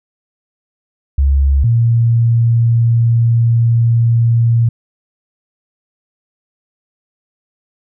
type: tone pair in turn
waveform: sine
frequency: 69 / 116.51 Hz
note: C#2 / A#2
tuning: -7 / 0 cents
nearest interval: major sixth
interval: 907 cents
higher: second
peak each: -8 dBFS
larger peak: neither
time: 1.18-1.64 / 1.64-4.69 s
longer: second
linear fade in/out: 5 ms
effects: none